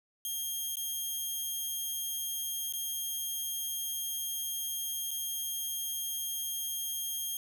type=tone with dropouts; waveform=5% pulse; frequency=3224 Hz; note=G7; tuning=48 cents sharp; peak=-25 dBFS; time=0.25-7.37 s; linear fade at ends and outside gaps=1 ms; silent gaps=0.756-0.769 / 2.725-2.736 / 5.108-5.113 s; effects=10-bit